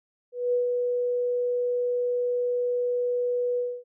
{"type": "tone with ADSR envelope", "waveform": "sine", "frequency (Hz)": 490, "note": "B4", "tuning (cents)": -14, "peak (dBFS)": -20, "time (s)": [0.32, 3.84], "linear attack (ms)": 210, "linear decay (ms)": 130, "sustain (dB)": -3, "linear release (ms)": 260, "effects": []}